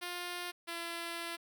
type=tone pair in turn; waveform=5% pulse; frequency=353.2 / 338.3 Hz; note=F4 / E4; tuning=+20 / +45 cents; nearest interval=minor second; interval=75 cents; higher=first; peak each=-27 dBFS; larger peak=neither; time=0.01-0.52 / 0.67-1.37 s; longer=second; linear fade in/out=20 ms; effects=none